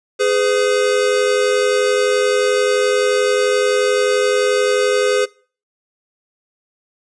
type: tone pair together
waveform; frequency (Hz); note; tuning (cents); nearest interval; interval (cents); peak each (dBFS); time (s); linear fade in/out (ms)
square; 415.3 / 506.8; G#4 / B4; 0 / +45; minor third; 345; -17; 0.19-5.26; 20
effects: noise-tail reverb RT60 0.4 s tail -22 dB re dry + resampled to 22050 Hz